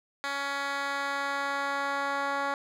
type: tone with band-pass filter sweep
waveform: 10% pulse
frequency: 279.8 Hz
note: C#4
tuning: 16 cents sharp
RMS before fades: -31 dBFS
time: 0.24-2.54 s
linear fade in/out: 0 ms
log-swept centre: 2300 to 1100 Hz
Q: 0.8
effects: none